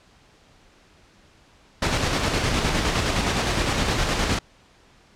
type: noise with tremolo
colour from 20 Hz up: pink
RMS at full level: -21 dBFS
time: 1.82-4.39 s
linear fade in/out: 5 ms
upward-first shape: square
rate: 9.7 Hz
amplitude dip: 30%
effects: pink hiss -55 dBFS RMS until 5.15 s + low-pass 6000 Hz 12 dB/octave